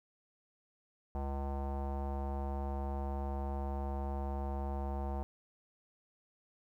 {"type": "tone with low-pass filter", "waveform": "square", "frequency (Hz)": 69.1, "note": "C#2", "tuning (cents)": -5, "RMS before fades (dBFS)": -37, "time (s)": [1.15, 5.23], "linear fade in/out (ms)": 0, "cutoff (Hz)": 820, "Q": 3.8, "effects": ["12-bit"]}